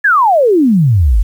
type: exponential sweep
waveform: sine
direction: down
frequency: 1760 to 44.1 Hz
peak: -6 dBFS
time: 0.04-1.23 s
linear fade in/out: 10 ms
effects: 7-bit